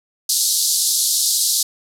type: band-pass noise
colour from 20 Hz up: pink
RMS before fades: -18 dBFS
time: 0.29-1.63 s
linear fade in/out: 5 ms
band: 4000 to 13000 Hz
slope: 48 dB/octave
effects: none